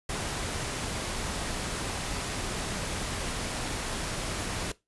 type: noise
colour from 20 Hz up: pink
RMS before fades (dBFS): -33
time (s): 0.09-4.72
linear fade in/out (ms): 5
effects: noise-tail reverb RT60 0.2 s tail -19 dB re dry + resampled to 24000 Hz